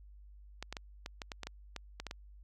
clicks, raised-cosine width 0.2 ms, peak -23 dBFS, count 12, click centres 0.626 / 0.726 / 0.768 / 1.061 / 1.218 / 1.318 / 1.433 / 1.47 / 1.763 / 2 / 2.067 / 2.111 s, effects added 50 Hz sine -52 dBFS peak until 2.43 s

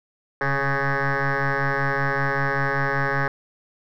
sine tone with frequency modulation, 830.6 Hz, G#5, in tune, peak -18 dBFS, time 0.41-3.28 s, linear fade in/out 2 ms, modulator 138 Hz, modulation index 7.4, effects tanh soft clip ceiling -17 dBFS + 10-bit

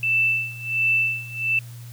sine tone with tremolo, 2654 Hz, E7, 11 cents sharp, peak -16 dBFS, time 0.03-1.59 s, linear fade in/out 2 ms, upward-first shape sine, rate 1.4 Hz, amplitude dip 90%, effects added 119 Hz sine -36 dBFS peak until 1.92 s + white hiss -49 dBFS RMS until 1.92 s

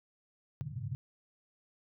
white band-pass noise, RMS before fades -39 dBFS, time 0.61-0.95 s, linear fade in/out 0 ms, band 100 to 140 Hz, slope 48 dB/octave, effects none

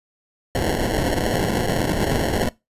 white noise with sample-and-hold, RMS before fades -21 dBFS, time 0.55-2.49 s, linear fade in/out 0 ms, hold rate 1225 Hz, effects noise-tail reverb RT60 0.2 s tail -20 dB re dry + resampled to 32000 Hz

